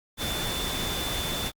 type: tone in noise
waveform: sine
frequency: 3520 Hz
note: A7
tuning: in tune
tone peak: -33 dBFS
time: 0.17-1.52 s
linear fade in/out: 50 ms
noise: pink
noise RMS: -31 dBFS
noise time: 0.17-1.52 s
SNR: -5 dB
effects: Opus 48 kbps